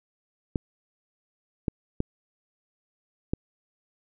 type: clicks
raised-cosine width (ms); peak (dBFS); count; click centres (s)
3; -12; 4; 0.558 / 1.682 / 2.004 / 3.335
effects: none